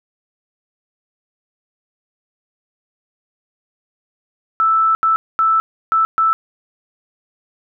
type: tone bursts at uneven times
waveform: sine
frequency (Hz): 1318.5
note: E6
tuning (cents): 0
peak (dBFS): -11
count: 5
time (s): 4.6-4.95 / 5.03-5.16 / 5.39-5.6 / 5.92-6.05 / 6.18-6.33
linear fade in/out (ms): 0
effects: none